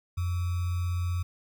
sine tone with sample-and-hold, 88.4 Hz, F2, 22 cents sharp, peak -26 dBFS, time 0.17-1.23 s, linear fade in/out 10 ms, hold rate 1225 Hz, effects none

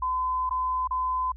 sine tone with dropouts, 1019 Hz, C6, 46 cents flat, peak -24 dBFS, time 0.02-1.32 s, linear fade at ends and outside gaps 5 ms, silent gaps 0.494-0.508 / 0.875-0.908 s, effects added 59 Hz sine -40 dBFS peak until 1.36 s

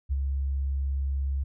sine tone with ADSR envelope, 68.4 Hz, C#2, 23 cents flat, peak -22 dBFS, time 0.09-1.44 s, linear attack 30 ms, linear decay 30 ms, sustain -3 dB, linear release 11 ms, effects none

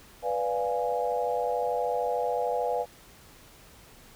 sine chord, B diminished seventh, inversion none, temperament equal, 493.9 / 587.3 / 698.5 / 830.6 Hz, B4 / D5 / F5 / Ab5, 0 / 0 / 0 / 0 cents, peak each -29 / -33 / -31 / -32 dBFS, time 0.22-2.86 s, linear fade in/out 50 ms, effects pink hiss -53 dBFS RMS until 4.15 s

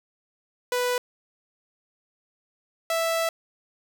sawtooth tone pair in turn, 493.9 / 659.3 Hz, B4 / E5, 0 / 0 cents, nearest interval perfect fourth, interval 500 cents, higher second, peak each -19 dBFS, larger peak neither, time 0.72-0.98 / 2.9-3.29 s, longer second, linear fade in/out 2 ms, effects none

